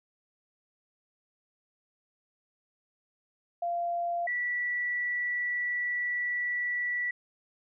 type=tone pair in turn; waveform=sine; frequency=691 / 1954.4 Hz; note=F5 / B6; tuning=-19 / -19 cents; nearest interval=octave + tritone; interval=1800 cents; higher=second; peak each=-28 dBFS; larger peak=neither; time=3.62-4.27 / 4.27-7.11 s; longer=second; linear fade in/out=5 ms; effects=none